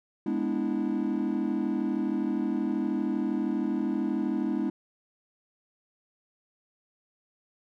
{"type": "chord", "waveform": "triangle", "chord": "E dominant seventh", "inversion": "first", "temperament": "equal with one note detuned", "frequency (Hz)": [207.7, 246.9, 293.7, 326.4], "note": ["G#3", "B3", "D4", "E4"], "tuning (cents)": [0, 0, 0, -17], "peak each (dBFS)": -29, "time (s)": [0.26, 4.7], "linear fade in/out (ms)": 5, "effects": ["tanh soft clip ceiling -17 dBFS"]}